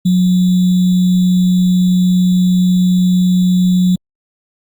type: tone with sample-and-hold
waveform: sine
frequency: 181.8 Hz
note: F#3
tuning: 30 cents flat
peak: -8 dBFS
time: 0.05-3.96 s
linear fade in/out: 10 ms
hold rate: 3675 Hz
effects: Opus 32 kbps